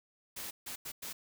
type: noise bursts at uneven times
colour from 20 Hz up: white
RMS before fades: -42 dBFS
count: 4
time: 0.36-0.51 / 0.66-0.76 / 0.85-0.92 / 1.02-1.13 s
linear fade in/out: 10 ms
effects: none